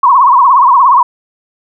sine tone with vibrato, 1034 Hz, C6, 21 cents flat, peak -3 dBFS, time 0.03-1.03 s, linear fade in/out 5 ms, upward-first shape triangle, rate 17 Hz, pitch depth 180 cents each way, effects none

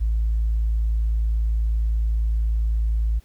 sine tone, 55 Hz, A1, in tune, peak -17 dBFS, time 0-3.2 s, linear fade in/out 20 ms, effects tanh soft clip ceiling -15 dBFS + pink hiss -59 dBFS RMS until 3.24 s

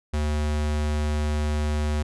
square tone, 75 Hz, D2, 37 cents sharp, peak -23 dBFS, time 0.13-2.03 s, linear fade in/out 10 ms, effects resampled to 24000 Hz

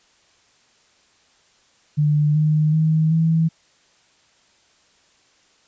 sine tone with pitch steps, 149.1 / 153.38 / 157.78 / 162.31 Hz, D3 / D#3 / D#3 / E3, +27 / -24 / +24 / -27 cents, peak -14 dBFS, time 1.97-3.49 s, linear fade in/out 20 ms, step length 380 ms, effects white hiss -58 dBFS RMS until 5.67 s + resampled to 16000 Hz

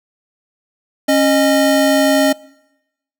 square tone pair together, 274.4 / 616 Hz, C#4 / D#5, -17 / -17 cents, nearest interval octave + major second, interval 1400 cents, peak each -14 dBFS, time 1.08-2.33 s, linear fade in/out 10 ms, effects noise-tail reverb RT60 0.9 s tail -23 dB re dry

